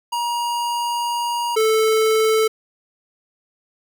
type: tone pair in turn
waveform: square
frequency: 950 / 439.1 Hz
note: A#5 / A4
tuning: +33 / -4 cents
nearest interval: octave + minor second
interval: 1337 cents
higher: first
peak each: -21 / -15 dBFS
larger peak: second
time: 0.12-1.56 / 1.56-2.48 s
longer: first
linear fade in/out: 10 ms
effects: none